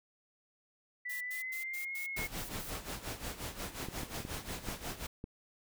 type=tone with pitch glide; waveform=sine; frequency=1975.5 to 2167 Hz; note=B6 to C#7; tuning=0 to -40 cents; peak=-37 dBFS; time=1.05-2.27 s; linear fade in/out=10 ms; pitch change=+160 cents; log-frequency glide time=1.21-1.96 s
type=noise bursts; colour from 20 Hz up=blue; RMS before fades=-46 dBFS; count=8; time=1.09-2.708 s; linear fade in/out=10 ms; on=120 ms; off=94 ms
type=noise with tremolo; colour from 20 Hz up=pink; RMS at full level=-39 dBFS; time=2.16-5.07 s; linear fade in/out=10 ms; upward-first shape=sine; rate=5.6 Hz; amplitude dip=75%
type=clicks; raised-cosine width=3 ms; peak=-28 dBFS; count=7; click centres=3.828 / 3.886 / 4.033 / 4.203 / 4.251 / 4.687 / 5.241 s
effects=none